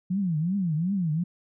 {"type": "tone with vibrato", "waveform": "sine", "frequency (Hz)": 174.7, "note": "F3", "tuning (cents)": 1, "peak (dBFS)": -23, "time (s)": [0.1, 1.24], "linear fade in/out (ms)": 10, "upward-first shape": "triangle", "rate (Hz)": 2.7, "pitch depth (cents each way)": 290, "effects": []}